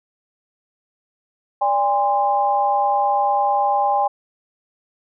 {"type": "tone with amplitude modulation", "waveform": "sine", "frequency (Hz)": 811, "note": "G#5", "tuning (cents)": -41, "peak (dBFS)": -11, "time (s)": [1.61, 4.08], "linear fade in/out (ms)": 10, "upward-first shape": "sine", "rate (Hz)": 229, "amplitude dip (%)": 90, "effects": []}